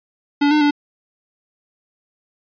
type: tone with pitch steps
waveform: square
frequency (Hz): 287.8 / 301.3 / 291.4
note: D4 / D4 / D4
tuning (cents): -35 / +44 / -13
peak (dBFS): -13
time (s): 0.41-0.71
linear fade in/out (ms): 10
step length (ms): 100
effects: resampled to 11025 Hz